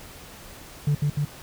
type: tone with echo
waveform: sine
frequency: 146.1 Hz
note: D3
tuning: 9 cents flat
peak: -16 dBFS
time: 0.87-0.95 s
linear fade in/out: 5 ms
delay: 150 ms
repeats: 2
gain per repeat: -2 dB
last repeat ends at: 1.25 s
effects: tanh soft clip ceiling -17 dBFS + pink hiss -44 dBFS RMS until 1.42 s

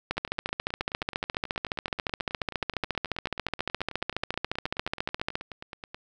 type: two click trains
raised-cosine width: 0.3 ms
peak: -11 / -22 dBFS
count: 76 / 55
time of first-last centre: 0.11-5.355 / 0.17-5.945 s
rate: 14.3 / 9.35 Hz
effects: none

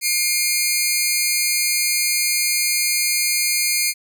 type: tone pair together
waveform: 10% pulse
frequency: 2140 / 2400 Hz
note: C7 / D7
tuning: +38 / +37 cents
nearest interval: major second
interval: 199 cents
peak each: -11 dBFS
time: 0.01-3.94 s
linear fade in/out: 50 ms
effects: none

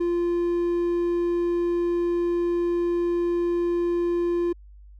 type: tone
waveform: triangle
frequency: 346.4 Hz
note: F4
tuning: 14 cents flat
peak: -19 dBFS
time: 0-4.53 s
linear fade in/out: 10 ms
effects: added 50 Hz sine -44 dBFS peak until 4.99 s

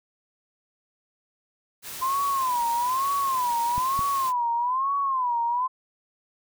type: noise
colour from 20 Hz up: white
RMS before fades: -37 dBFS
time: 1.82-4.33 s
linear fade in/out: 50 ms
type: tone with vibrato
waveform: sine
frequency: 1024 Hz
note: C6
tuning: 38 cents flat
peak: -22 dBFS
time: 2.01-5.68 s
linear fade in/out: 20 ms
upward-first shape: sine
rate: 1.1 Hz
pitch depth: 160 cents each way
type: clicks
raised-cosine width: 5 ms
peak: -21 / -21 dBFS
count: 2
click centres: 3.78 / 3.992 s
effects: none

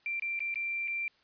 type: tone with dropouts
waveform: sine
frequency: 2359 Hz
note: D7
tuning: 7 cents sharp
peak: -31 dBFS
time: 0.06-1.08 s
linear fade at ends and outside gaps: 1 ms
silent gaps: 0.197-0.222 / 0.392-0.404 / 0.542-0.557 / 0.876-0.88 s
effects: white hiss -67 dBFS RMS until 1.23 s + resampled to 11025 Hz

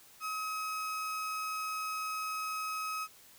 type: tone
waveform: 35% pulse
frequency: 1273 Hz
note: D#6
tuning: 39 cents sharp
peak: -33 dBFS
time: 0.2-3.08 s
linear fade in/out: 50 ms
effects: white hiss -58 dBFS RMS until 3.38 s

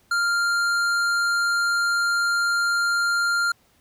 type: tone with hard clipping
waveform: triangle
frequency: 1396 Hz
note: F6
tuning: 1 cent flat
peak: -21 dBFS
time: 0.11-3.52 s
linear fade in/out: 5 ms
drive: 15 dB
effects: pink hiss -61 dBFS RMS until 3.8 s

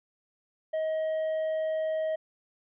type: tone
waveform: triangle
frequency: 632 Hz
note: D#5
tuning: 27 cents sharp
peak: -25 dBFS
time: 0.73-2.16 s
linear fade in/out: 10 ms
effects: resampled to 8000 Hz

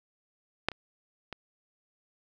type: clicks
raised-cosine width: 0.3 ms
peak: -9 / -26 / -22 dBFS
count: 3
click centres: 0.686 / 0.717 / 1.327 s
effects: none

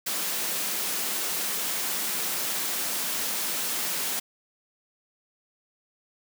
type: high-pass noise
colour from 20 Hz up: white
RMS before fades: -29 dBFS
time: 0.06-4.2 s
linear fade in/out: 10 ms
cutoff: 150 Hz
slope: 96 dB/octave
effects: none

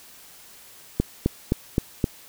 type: click train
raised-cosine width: 3 ms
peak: -6 dBFS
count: 5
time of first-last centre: 1-2.042 s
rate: 3.84 Hz
effects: white hiss -48 dBFS RMS until 2.28 s

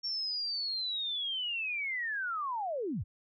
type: linear sweep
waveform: sine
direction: down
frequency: 5500 to 58.27 Hz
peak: -32 dBFS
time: 0.03-3.04 s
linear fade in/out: 20 ms
effects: none

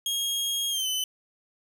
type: tone with pitch glide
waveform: sawtooth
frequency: 3264 to 3028 Hz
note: G#7 to F#7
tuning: -31 to +39 cents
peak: -23 dBFS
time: 0.06-1.04 s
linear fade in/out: 2 ms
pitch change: -130 cents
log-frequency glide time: 0.7-0.87 s
effects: none

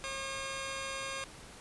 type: tone pair together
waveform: 10% pulse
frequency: 540 / 1211.2 Hz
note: C#5 / D#6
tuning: -45 / -47 cents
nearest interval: octave + major second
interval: 1398 cents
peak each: -30 / -34 dBFS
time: 0.04-1.24 s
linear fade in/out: 0 ms
effects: pink hiss -51 dBFS RMS until 1.6 s + resampled to 24000 Hz

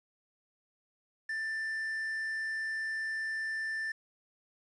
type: tone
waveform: triangle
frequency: 1775 Hz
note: A6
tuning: 15 cents sharp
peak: -31 dBFS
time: 1.29-3.92 s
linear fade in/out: 5 ms
effects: resampled to 22050 Hz + 10-bit

